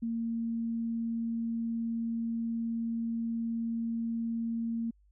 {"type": "tone", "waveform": "sine", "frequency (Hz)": 229.7, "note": "A#3", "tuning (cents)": -25, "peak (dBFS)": -30, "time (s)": [0.02, 4.91], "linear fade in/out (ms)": 10, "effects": ["added 50 Hz sine -61 dBFS peak until 5.11 s"]}